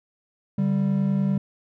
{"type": "tone pair together", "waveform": "triangle", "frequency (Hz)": [145.1, 195.37], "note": ["D3", "G3"], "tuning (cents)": [-21, -6], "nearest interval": "perfect fourth", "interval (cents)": 515, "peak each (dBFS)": [-23, -19], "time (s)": [0.58, 1.38], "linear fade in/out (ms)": 5, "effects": []}